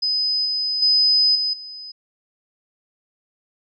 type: tone with level steps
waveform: sine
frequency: 5020 Hz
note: D#8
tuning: 15 cents sharp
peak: -18 / -20 / -13 / -19 / -33 dBFS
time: 0.02-1.92 s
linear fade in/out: 10 ms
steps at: 0.45 / 0.82 / 1.35 / 1.53 s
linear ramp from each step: 5 ms
effects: none